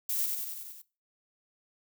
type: noise with echo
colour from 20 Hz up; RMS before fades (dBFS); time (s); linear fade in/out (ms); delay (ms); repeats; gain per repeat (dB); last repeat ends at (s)
violet; -31; 0.09-0.26; 5; 93; 6; -3; 0.818
effects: noise-tail reverb RT60 0.3 s tail -19 dB re dry